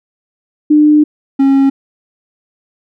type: tone pair in turn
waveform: sine / triangle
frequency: 300.5 / 272.6 Hz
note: D4 / C#4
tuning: +40 / -29 cents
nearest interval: major second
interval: 169 cents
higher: first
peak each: -4 dBFS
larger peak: neither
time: 0.7-1.04 / 1.39-1.7 s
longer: first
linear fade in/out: 10 ms
effects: none